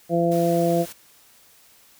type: harmonic tone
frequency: 170 Hz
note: F3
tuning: 46 cents flat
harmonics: 1 / 2 / 3 / 4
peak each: -23 / -23 / -23 / -23 dBFS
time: 0.09-0.86 s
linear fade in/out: 50 ms
type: noise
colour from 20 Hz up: white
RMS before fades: -39 dBFS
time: 0.31-0.93 s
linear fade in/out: 10 ms
effects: white hiss -54 dBFS RMS until 1.99 s